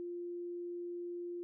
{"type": "tone", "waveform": "sine", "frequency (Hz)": 349.2, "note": "F4", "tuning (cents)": 0, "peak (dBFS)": -39, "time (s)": [0, 1.43], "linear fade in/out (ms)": 0, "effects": []}